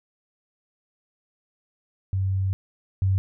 sine tone pair in turn, 95.7 / 95.7 Hz, G2 / G2, -41 / -41 cents, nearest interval unison, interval 0 cents, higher neither, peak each -21 / -18 dBFS, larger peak second, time 2.13-2.53 / 3.02-3.18 s, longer first, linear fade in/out 0 ms, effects none

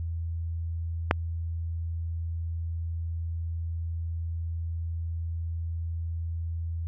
click, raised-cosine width 0.5 ms, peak -5 dBFS, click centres 1.111 s, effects added 83 Hz sine -29 dBFS peak until 6.87 s

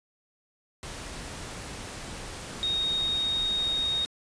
sine tone in noise, 3729 Hz, A#7, in tune, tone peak -25 dBFS, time 2.63-4.05 s, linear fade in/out 0 ms, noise pink, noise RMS -39 dBFS, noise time 0.83-4.06 s, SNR +11 dB, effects resampled to 22050 Hz

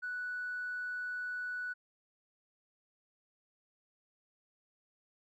triangle tone with tanh clipping, 1480 Hz, F#6, in tune, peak -36 dBFS, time 0.02-1.74 s, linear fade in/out 20 ms, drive 4 dB, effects none

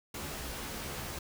pink noise with comb filter, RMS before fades -40 dBFS, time 0.14-1.19 s, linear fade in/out 5 ms, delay 14 ms, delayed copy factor +0.55, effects none

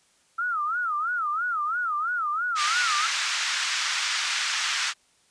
sine tone with vibrato, 1318.5 Hz, E6, in tune, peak -24 dBFS, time 0.38-3.07 s, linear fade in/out 10 ms, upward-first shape sine, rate 3 Hz, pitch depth 190 cents each way
pink band-pass noise, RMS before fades -27 dBFS, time 2.55-4.94 s, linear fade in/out 50 ms, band 1300 to 6900 Hz, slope 24 dB/octave
effects white hiss -63 dBFS RMS until 5.3 s + resampled to 22050 Hz

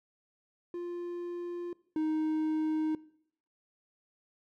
triangle tone pair in turn, 349.2 / 312.1 Hz, F4 / D#4, 0 / +5 cents, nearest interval major second, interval 195 cents, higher first, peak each -33 / -26 dBFS, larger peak second, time 0.74-1.73 / 1.96-2.95 s, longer neither, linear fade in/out 2 ms, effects noise-tail reverb RT60 0.7 s tail -21 dB re dry

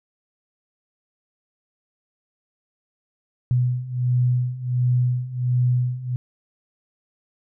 sine beating tone pair, 123.47 / 124.87 Hz, B2 / B2, 0 / +20 cents, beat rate 1.4 Hz, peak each -23 / -20 dBFS, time 3.51-6.16 s, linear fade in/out 0 ms, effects none

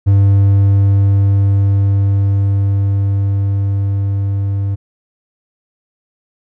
triangle tone with level ramp, 99.1 Hz, G2, 19 cents sharp, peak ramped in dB -4 to -12 dBFS, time 0.06-4.76 s, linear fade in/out 20 ms, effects none

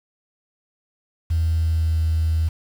sine tone with pitch glide, 82 to 80.5 Hz, E2 to E2, -9 to -41 cents, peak -16 dBFS, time 1.3-2.49 s, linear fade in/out 10 ms, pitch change -32 cents, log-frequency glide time 1.4-2.01 s, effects tanh soft clip ceiling -13 dBFS + 7-bit

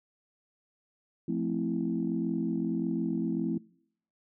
sine chord, F major seventh, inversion none, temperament equal, 174.61 / 220 / 261.6 / 329.6 Hz, F3 / A3 / C4 / E4, 0 / 0 / 0 / 0 cents, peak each -33 dBFS, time 1.28-3.58 s, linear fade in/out 5 ms, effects noise-tail reverb RT60 0.7 s tail -25 dB re dry + tanh soft clip ceiling -18 dBFS

